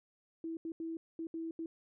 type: tone bursts at uneven times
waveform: sine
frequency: 327.3 Hz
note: E4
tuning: 12 cents flat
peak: -37 dBFS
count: 6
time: 0.44-0.57 / 0.65-0.72 / 0.8-0.97 / 1.19-1.27 / 1.34-1.51 / 1.59-1.66 s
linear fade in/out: 2 ms
effects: none